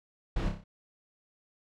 brown noise with echo, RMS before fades -30 dBFS, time 0.36-0.49 s, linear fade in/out 5 ms, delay 30 ms, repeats 5, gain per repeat -5 dB, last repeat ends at 0.64 s, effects low-pass 5000 Hz 12 dB/octave

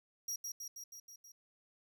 40% pulse tone with echo, 5690 Hz, F8, 31 cents sharp, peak -36 dBFS, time 0.28-0.36 s, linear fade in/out 5 ms, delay 160 ms, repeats 6, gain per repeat -3 dB, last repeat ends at 1.32 s, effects none

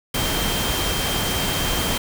sine tone in noise, 3159 Hz, G7, 13 cents sharp, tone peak -28 dBFS, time 0.14-1.98 s, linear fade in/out 5 ms, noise pink, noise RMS -23 dBFS, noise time 0.14-1.98 s, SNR -8 dB, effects none

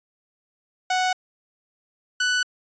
sawtooth tone pair in turn, 740 / 1488.1 Hz, F#5 / F#6, 0 / +9 cents, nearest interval octave, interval 1209 cents, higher second, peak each -16 dBFS, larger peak neither, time 0.9-1.13 / 2.2-2.43 s, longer neither, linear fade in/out 5 ms, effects resampled to 16000 Hz

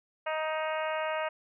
harmonic tone, 313.1 Hz, D#4, 11 cents sharp, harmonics 2 / 3 / 4 / 5 / 6 / 7 / 8 / 9, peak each -32 / -36 / -38 / -40 / -42 / -43 / -44 / -45 dBFS, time 0.26-1.29 s, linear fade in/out 10 ms, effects none

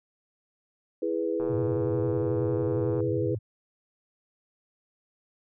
sine chord, E major, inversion none, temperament equal, 329.6 / 415.3 / 493.9 Hz, E4 / G#4 / B4, 0 / 0 / 0 cents, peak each -30 dBFS, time 1.02-3.35 s, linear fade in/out 5 ms
click train, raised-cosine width 1 ms, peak -27 dBFS, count 192, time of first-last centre 1.4-3.005 s, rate 119 Hz
sine tone with vibrato, 116 Hz, A#2, 8 cents flat, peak -29 dBFS, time 1.49-3.39 s, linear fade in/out 20 ms, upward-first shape square, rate 11 Hz, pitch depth 170 cents each way
effects none

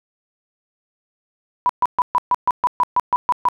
sine tone bursts, 987.8 Hz, B5, in tune, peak -12 dBFS, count 12, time 1.66-3.486 s, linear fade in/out 0 ms, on 33 ms, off 130 ms, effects none

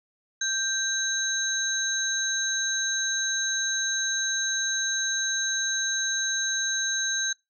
sine tone cluster, 1574 / 3929 / 6360 Hz, G6 / B7 / G8, +7 / -10 / +24 cents, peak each -29 / -30 / -28 dBFS, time 0.41-7.33 s, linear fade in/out 5 ms, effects noise-tail reverb RT60 0.2 s tail -25 dB re dry

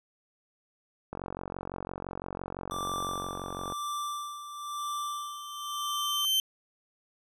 click train, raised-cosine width 1 ms, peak -22 dBFS, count 120, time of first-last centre 1.13-3.723 s, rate 45.9 Hz
square tone with tremolo, 1174.7 Hz, D6, in tune, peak -32 dBFS, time 2.71-6.25 s, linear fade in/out 0 ms, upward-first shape sine, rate 1 Hz, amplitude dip 65%
40% pulse tone with exponential growth, 3100 Hz, G7, 20 cents flat, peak -22 dBFS, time 4.79-6.4 s, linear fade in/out 1 ms, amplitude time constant 350 ms
effects resampled to 32000 Hz

